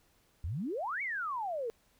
sine exponential two-way sweep, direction up then down, 71 to 2300 to 438.8 Hz, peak -33 dBFS, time 0.44-1.7 s, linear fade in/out 0 ms, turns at 1.02 s, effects pink hiss -69 dBFS RMS until 1.99 s

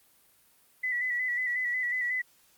sine tone with vibrato, 1975.5 Hz, B6, in tune, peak -27 dBFS, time 0.83-2.22 s, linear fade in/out 10 ms, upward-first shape square, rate 5.5 Hz, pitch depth 33 cents each way, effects white hiss -63 dBFS RMS until 2.57 s + Opus 32 kbps

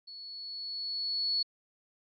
sine tone with level ramp, 4400 Hz, C#8, 14 cents flat, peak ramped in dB -44 to -26 dBFS, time 0.07-1.43 s, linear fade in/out 10 ms, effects AAC 48 kbps

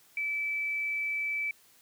sine tone, 2311 Hz, D7, 28 cents flat, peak -29 dBFS, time 0.17-1.51 s, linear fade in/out 2 ms, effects white hiss -61 dBFS RMS until 1.81 s + high-pass 80 Hz 12 dB/octave

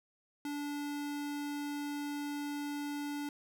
square tone, 290 Hz, D4, 22 cents flat, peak -37 dBFS, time 0.45-3.29 s, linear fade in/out 2 ms, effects none

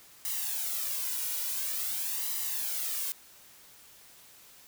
blue noise with flanger, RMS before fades -33 dBFS, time 0.25-3.12 s, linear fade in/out 0 ms, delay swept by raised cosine 1 to 2.1 ms, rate 0.48 Hz, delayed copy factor +0.7, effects white hiss -55 dBFS RMS until 4.67 s

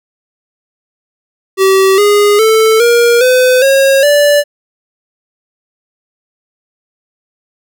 square tone with pitch steps, 384.2 / 411.8 / 441.3 / 473 / 507 / 543.3 / 582.3 Hz, G4 / G#4 / A4 / A#4 / B4 / C#5 / D5, -35 / -15 / +5 / +25 / +45 / -35 / -15 cents, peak -6 dBFS, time 1.57-4.44 s, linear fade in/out 50 ms, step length 410 ms, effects none

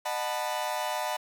40% pulse chord, B dominant seventh, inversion first, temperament equal with one note detuned, 612.3 / 740 / 880 / 987.8 Hz, D#5 / F#5 / A5 / B5, -28 / 0 / 0 / 0 cents, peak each -34 dBFS, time 0.05-1.17 s, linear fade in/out 10 ms, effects none

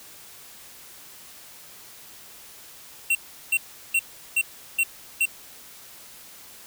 square tone bursts, 2728 Hz, F7, 41 cents flat, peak -19 dBFS, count 6, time 3.1-5.256 s, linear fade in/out 5 ms, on 51 ms, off 370 ms, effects white hiss -46 dBFS RMS until 6.66 s

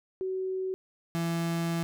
sine / 35% pulse tone pair in turn, 376.3 / 167.62 Hz, F#4 / E3, +29 / +29 cents, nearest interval octave + major second, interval 1400 cents, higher first, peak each -29 / -26 dBFS, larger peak second, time 0.21-0.74 / 1.15-1.83 s, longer second, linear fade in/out 0 ms, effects none

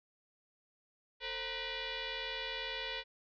sine tone with frequency modulation, 529 Hz, C5, 19 cents sharp, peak -37 dBFS, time 1.2-3.04 s, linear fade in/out 50 ms, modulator 488 Hz, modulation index 7.4, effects none

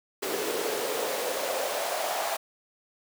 pink noise with high-pass filter sweep, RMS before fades -30 dBFS, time 0.22-2.37 s, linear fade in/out 10 ms, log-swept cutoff 380 to 720 Hz, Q 4.7, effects none

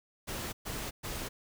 pink noise bursts, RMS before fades -38 dBFS, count 3, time 0.27-1.29 s, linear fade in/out 20 ms, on 260 ms, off 120 ms, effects none

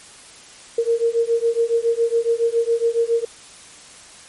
sine beating tone pair, 460.2 / 467.4 Hz, A#4 / A#4, -22 / +5 cents, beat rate 7.2 Hz, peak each -19 dBFS, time 0.78-3.25 s, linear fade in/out 5 ms, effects white hiss -43 dBFS RMS until 4.28 s + MP3 48 kbps

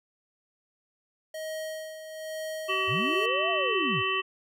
square tone with tremolo, 630 Hz, D#5, 21 cents sharp, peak -33 dBFS, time 1.34-3.26 s, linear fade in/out 5 ms, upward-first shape sine, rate 1.1 Hz, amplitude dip 60%
harmonic tone, 380.4 Hz, F#4, 48 cents sharp, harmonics 1 / 3 / 5 / 7 / 8, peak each -33 / -30 / -34 / -30 / -33 dBFS, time 2.68-4.22 s, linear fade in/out 20 ms
sine linear two-way sweep, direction up then down, 77.78 to 695 to 77.78 Hz, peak -29 dBFS, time 2.87-4.03 s, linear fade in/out 50 ms, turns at 3.5 s
effects none

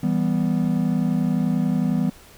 triangle chord, E minor, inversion none, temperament equal, 164.81 / 196 / 246.9 Hz, E3 / G3 / B3, 0 / 0 / 0 cents, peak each -21 dBFS, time 0.03-2.1 s, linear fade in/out 5 ms, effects pink hiss -48 dBFS RMS until 2.37 s

